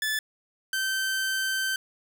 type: tone pair in turn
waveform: sawtooth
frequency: 1738 / 1548.4 Hz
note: A6 / G6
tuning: -22 / -22 cents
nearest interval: major second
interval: 200 cents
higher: first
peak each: -22 dBFS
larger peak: neither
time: 0.02-0.19 / 0.73-1.76 s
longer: second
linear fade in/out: 2 ms
effects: none